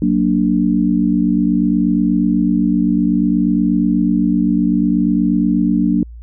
sine chord, Gb augmented, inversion none, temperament equal, 185 / 233.1 / 293.7 Hz, Gb3 / Bb3 / D4, 0 / 0 / 0 cents, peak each -16 dBFS, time 0.02-6.03 s, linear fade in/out 2 ms, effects added 58 Hz sine -31 dBFS peak until 6.22 s

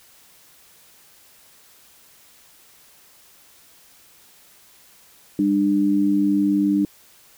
sine tone pair together, 199.54 / 298.8 Hz, G3 / D4, +31 / +30 cents, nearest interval perfect fifth, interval 699 cents, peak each -21 / -17 dBFS, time 5.39-6.85 s, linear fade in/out 2 ms, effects white hiss -52 dBFS RMS until 7.37 s

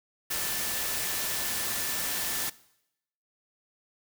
sine tone in noise, 1760 Hz, A6, in tune, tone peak -42 dBFS, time 0.3-2.5 s, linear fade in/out 10 ms, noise white, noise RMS -31 dBFS, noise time 0.3-2.5 s, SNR -14 dB, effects noise-tail reverb RT60 0.8 s tail -20 dB re dry

